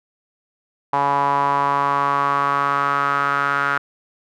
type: tone with band-pass filter sweep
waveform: sawtooth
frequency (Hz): 141.2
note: C#3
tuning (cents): +32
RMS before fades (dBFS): -19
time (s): 0.93-3.78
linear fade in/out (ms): 5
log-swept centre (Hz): 930 to 1400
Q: 5.8
effects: none